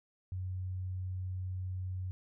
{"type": "tone", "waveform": "sine", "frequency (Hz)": 92.5, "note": "F#2", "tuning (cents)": 0, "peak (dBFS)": -35, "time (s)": [0.32, 2.11], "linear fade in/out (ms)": 0, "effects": []}